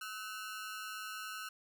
sawtooth ring-modulated tone, 1396.9 Hz, F6, in tune, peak -35 dBFS, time 0.01-1.49 s, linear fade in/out 5 ms, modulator 105 Hz, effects none

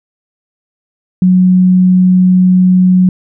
sine tone, 183.5 Hz, F#3, 14 cents flat, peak -4 dBFS, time 1.22-3.09 s, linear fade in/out 2 ms, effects none

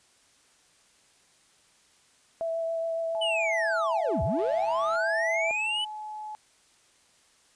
sine tone with vibrato, 659.3 Hz, E5, in tune, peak -27 dBFS, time 2.41-5.51 s, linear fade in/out 0 ms, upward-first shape triangle, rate 7.2 Hz, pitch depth 14 cents each way
sine tone, 854 Hz, G#5, 48 cents sharp, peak -35 dBFS, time 3.15-6.35 s, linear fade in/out 0 ms
triangle linear two-way sweep, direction down then up, 3021 to 62.2 to 3021 Hz, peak -25 dBFS, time 3.21-5.85 s, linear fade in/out 10 ms, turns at 4.23 s
click train, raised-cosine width 0.3 ms, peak -33 dBFS, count 68, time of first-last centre 4.39-4.958 s, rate 118 Hz
effects white hiss -62 dBFS RMS until 7.55 s + resampled to 22050 Hz

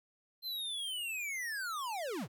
square linear sweep, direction down, 4158 to 86 Hz, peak -37 dBFS, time 0.42-2.28 s, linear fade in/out 50 ms, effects 13-bit

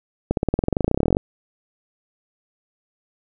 accelerating click train, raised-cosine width 2 ms, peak -5 dBFS, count 24, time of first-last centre 0.31-1.169 s, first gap 62 ms, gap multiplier 0.95, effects none

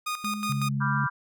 sawtooth tone with tremolo, 1233 Hz, D#6, 16 cents flat, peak -24 dBFS, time 0.06-0.69 s, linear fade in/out 10 ms, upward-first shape square, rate 5.4 Hz, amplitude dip 70%
sine tone with pitch glide, 208.9 to 210.5 Hz, G#3 to G#3, +10 to +24 cents, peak -31 dBFS, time 0.24-1.04 s, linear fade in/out 2 ms, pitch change +14 cents, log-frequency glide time 0.76-0.89 s
sine tone, 138.3 Hz, C#3, 4 cents flat, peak -26 dBFS, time 0.49-1.07 s, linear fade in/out 10 ms
sine chord, G dominant seventh, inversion first, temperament equal, 987.8 / 1174.7 / 1396.9 / 1568 Hz, B5 / D6 / F6 / G6, 0 / 0 / 0 / 0 cents, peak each -31 dBFS, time 0.8-1.1 s, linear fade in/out 20 ms
effects none

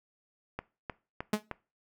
click train, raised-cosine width 0.5 ms, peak -20 dBFS, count 4, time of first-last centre 0.59-1.513 s, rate 3.25 Hz
sawtooth tone with exponential decay, 212.1 Hz, G#3, 37 cents sharp, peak -19 dBFS, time 1.33-1.43 s, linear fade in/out 5 ms, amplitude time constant 20 ms
effects noise-tail reverb RT60 0.3 s tail -20 dB re dry

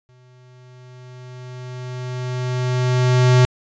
square tone with exponential growth, 125.9 Hz, B2, 34 cents sharp, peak -10 dBFS, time 0.09-3.45 s, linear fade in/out 0 ms, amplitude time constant 730 ms, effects resampled to 16000 Hz

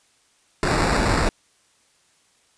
pink noise with sample-and-hold, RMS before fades -20 dBFS, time 0.63-1.29 s, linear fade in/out 0 ms, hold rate 3150 Hz, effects white hiss -61 dBFS RMS until 2.57 s + resampled to 22050 Hz

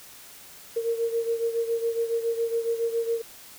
sine beating tone pair, 460 / 467.2 Hz, A#4 / A#4, -23 / +4 cents, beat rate 7.2 Hz, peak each -25 / -30 dBFS, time 0.76-3.22 s, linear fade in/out 10 ms, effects white hiss -47 dBFS RMS until 3.58 s

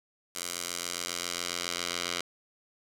10% pulse tone with band-pass filter sweep, 87.31 Hz, F2, in tune, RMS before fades -35 dBFS, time 0.35-2.21 s, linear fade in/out 5 ms, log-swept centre 8300 to 4200 Hz, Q 0.86, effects none

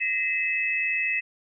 sine tone cluster, 1874 / 2036 / 2596 Hz, A#6 / C7 / E7, +9 / -48 / -27 cents, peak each -33 / -28 / -25 dBFS, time 0-1.21 s, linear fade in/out 20 ms, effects none

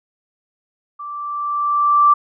sine tone with level ramp, 1170 Hz, D6, 7 cents flat, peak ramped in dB -28 to -7 dBFS, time 0.99-2.14 s, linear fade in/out 10 ms, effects none

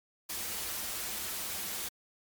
white noise with comb filter, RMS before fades -37 dBFS, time 0.29-1.89 s, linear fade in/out 10 ms, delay 7.3 ms, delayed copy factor -0.5, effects MP3 96 kbps

